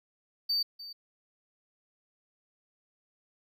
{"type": "tone with echo", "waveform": "triangle", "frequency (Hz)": 4600, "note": "D8", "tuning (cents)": -37, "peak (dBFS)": -25, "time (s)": [0.49, 0.63], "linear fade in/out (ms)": 10, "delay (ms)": 300, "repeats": 1, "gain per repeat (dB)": -15, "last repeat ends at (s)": 0.93, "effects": []}